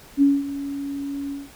sine tone with ADSR envelope, 280.5 Hz, C#4, 21 cents sharp, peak -11 dBFS, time 0.17-1.5 s, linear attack 49 ms, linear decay 210 ms, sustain -15 dB, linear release 190 ms, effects pink hiss -47 dBFS RMS until 1.55 s

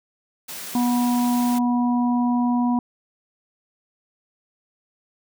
white high-pass noise, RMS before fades -34 dBFS, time 0.48-1.59 s, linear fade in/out 10 ms, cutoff 120 Hz, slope 48 dB/octave
harmonic tone, 243.5 Hz, B3, 24 cents flat, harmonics 1 / 3 / 4, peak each -18 / -29 / -28 dBFS, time 0.75-2.79 s, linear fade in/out 2 ms
effects none

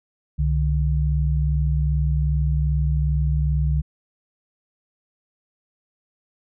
sine tone pair together, 66.3 / 148.84 Hz, C2 / D3, +23 / +24 cents, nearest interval octave + major second, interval 1401 cents, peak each -19 / -22 dBFS, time 0.38-3.82 s, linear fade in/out 20 ms, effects none

